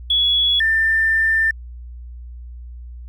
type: tone pair in turn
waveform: triangle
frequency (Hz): 3376 / 1788.4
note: G#7 / A6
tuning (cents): +28 / +28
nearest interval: major seventh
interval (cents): 1100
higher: first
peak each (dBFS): -10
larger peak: neither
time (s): 0.1-0.6 / 0.6-1.51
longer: second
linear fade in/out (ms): 5
effects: tanh soft clip ceiling -12 dBFS + added 60 Hz sine -32 dBFS peak until 3.08 s